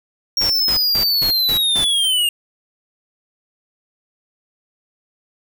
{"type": "linear sweep", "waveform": "square", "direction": "down", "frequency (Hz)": [5588, 2800], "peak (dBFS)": -15, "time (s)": [0.37, 2.29], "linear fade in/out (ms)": 2}
{"type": "noise bursts", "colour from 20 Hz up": "pink", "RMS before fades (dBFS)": -27, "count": 6, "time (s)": [0.41, 1.844], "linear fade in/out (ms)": 2, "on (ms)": 89, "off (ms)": 180}
{"effects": []}